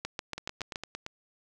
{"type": "two click trains", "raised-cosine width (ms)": 0.2, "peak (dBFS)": [-16, -20], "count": [6, 7], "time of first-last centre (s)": [[0.05, 0.758], [0.38, 1.064]], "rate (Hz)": [7.06, 8.77], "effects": []}